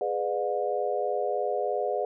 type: chord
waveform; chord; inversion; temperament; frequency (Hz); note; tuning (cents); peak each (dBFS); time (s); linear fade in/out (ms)
sine; G# diminished seventh; none; just; 415.3 / 498.4 / 598 / 717.6; G#4 / B4 / D5 / F5; 0 / +16 / +31 / +47; -31; 0.01-2.05; 2
effects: none